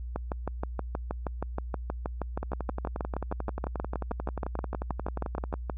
two click trains, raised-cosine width 1 ms, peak -19 / -17 dBFS, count 36 / 36, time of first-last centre 2.43-5.527 / 0.16-5.698 s, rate 11.3 / 6.32 Hz, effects added 60 Hz sine -34 dBFS peak until 5.77 s

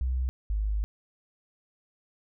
sine tone pair in turn, 63.5 / 51.98 Hz, B1 / G#1, +49 / +2 cents, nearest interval minor third, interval 347 cents, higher first, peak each -25 dBFS, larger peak neither, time 0.01-0.29 / 0.5-0.84 s, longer second, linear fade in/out 0 ms, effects none

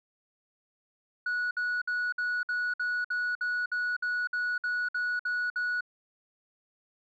sine tone bursts, 1466 Hz, F#6, 16 cents flat, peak -25 dBFS, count 15, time 1.26-5.808 s, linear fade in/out 5 ms, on 250 ms, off 57 ms, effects tanh soft clip ceiling -26 dBFS

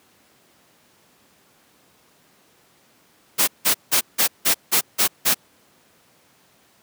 white noise bursts, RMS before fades -17 dBFS, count 8, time 3.38-5.346 s, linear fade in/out 20 ms, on 97 ms, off 170 ms, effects pink hiss -57 dBFS RMS until 6.82 s + high-pass 150 Hz 12 dB/octave

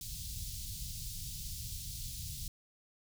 pink band-stop noise, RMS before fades -42 dBFS, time 0.01-2.48 s, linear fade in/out 2 ms, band 140 to 3900 Hz, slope 24 dB/octave, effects none

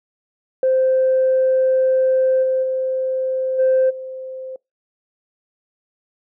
sine tone with level steps, 521 Hz, C5, 7 cents flat, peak -12 / -15 / -18 / -11 / -28 dBFS, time 0.63-4.56 s, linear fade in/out 2 ms, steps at 2.42 / 2.62 / 3.58 / 3.89 s, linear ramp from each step 20 ms, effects noise-tail reverb RT60 0.2 s tail -25 dB re dry + tanh soft clip ceiling -9 dBFS

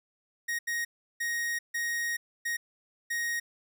45% pulse tone bursts at uneven times, 1874 Hz, A#6, 9 cents sharp, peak -29 dBFS, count 6, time 0.48-0.59 / 0.67-0.85 / 1.2-1.59 / 1.74-2.17 / 2.45-2.57 / 3.1-3.4 s, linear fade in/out 10 ms, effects none

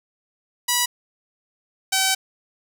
5% pulse tone pair in turn, 976 / 766 Hz, B5 / G5, -21 / -40 cents, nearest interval major third, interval 419 cents, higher first, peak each -6 dBFS, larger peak neither, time 0.68-0.86 / 1.92-2.15 s, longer second, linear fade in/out 10 ms, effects none

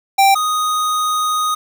square tone pair in turn, 784 / 1244.5 Hz, G5 / D#6, 0 / 0 cents, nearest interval minor sixth, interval 800 cents, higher second, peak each -9 / -16 dBFS, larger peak first, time 0.18-0.35 / 0.35-1.55 s, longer second, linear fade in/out 10 ms, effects 7-bit

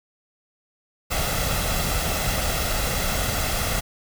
pink noise with comb filter, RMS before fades -24 dBFS, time 1.1-3.81 s, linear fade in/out 20 ms, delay 1.5 ms, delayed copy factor +0.55, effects none

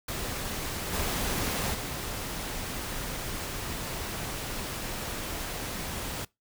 pink noise with level steps, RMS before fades -34 / -30 / -35 dBFS, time 0.08-6.25 s, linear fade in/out 5 ms, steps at 0.92 / 1.73 s, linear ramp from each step 20 ms, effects noise-tail reverb RT60 0.2 s tail -23 dB re dry

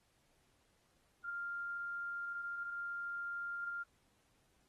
sine tone, 1396.9 Hz, F6, in tune, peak -39 dBFS, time 1.24-3.84 s, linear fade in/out 20 ms, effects pink hiss -75 dBFS RMS until 4.68 s + AAC 32 kbps

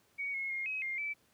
sine tone with pitch steps, 2243 / 2170 / 2135 / 2544 / 2118 / 2314 Hz, C#7 / C#7 / C7 / D#7 / C7 / D7, +20 / -37 / +34 / +38 / +21 / -26 cents, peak -34 dBFS, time 0.18-1.14 s, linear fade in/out 20 ms, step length 160 ms, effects pink hiss -69 dBFS RMS until 1.33 s + high-pass 100 Hz 12 dB/octave

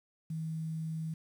sine tone, 160 Hz, D#3, 49 cents sharp, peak -34 dBFS, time 0.3-1.14 s, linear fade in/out 5 ms, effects 10-bit

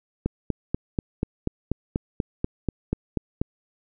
click train, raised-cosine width 3 ms, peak -10 dBFS, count 14, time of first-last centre 0.26-3.415 s, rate 4.12 Hz, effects none

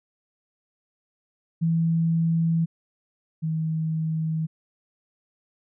sine tone pair in turn, 164.81 / 159.38 Hz, E3 / D#3, 0 / +42 cents, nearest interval minor second, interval 58 cents, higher first, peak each -19 / -23 dBFS, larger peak first, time 1.61-2.66 / 3.42-4.47 s, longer neither, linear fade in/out 20 ms, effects none

